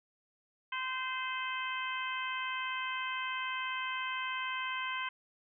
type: harmonic tone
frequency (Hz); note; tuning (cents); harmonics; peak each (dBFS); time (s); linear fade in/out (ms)
517; C5; -21; 2 / 3 / 4 / 5 / 6; -38 / -40 / -41 / -42 / -43; 0.72-5.09; 5
effects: none